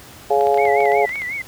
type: harmonic tone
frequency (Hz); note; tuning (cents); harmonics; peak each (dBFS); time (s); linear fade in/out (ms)
140; C#3; +18; 3 / 4 / 5 / 6; -17 / -21 / -17 / -21; 0.3-1.06; 10
type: clicks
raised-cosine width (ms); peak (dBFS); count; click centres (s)
0.3; -17; 11; 0.41 / 0.47 / 0.544 / 0.575 / 0.654 / 0.805 / 0.856 / 0.919 / 1.093 / 1.157 / 1.219
type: tone with vibrato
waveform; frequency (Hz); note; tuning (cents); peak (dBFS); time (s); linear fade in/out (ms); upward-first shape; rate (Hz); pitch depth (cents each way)
sine; 2096; C7; +2; -23; 0.58-1.42; 5; sine; 5.5; 120
effects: pink hiss -41 dBFS RMS until 1.47 s + high-pass 60 Hz 12 dB/octave